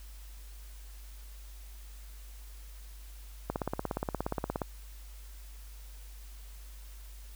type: click train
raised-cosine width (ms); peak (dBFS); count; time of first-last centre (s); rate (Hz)
1; -17; 20; 3.5-4.618; 17
effects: added 50 Hz sine -45 dBFS peak until 7.35 s + white hiss -57 dBFS RMS until 7.35 s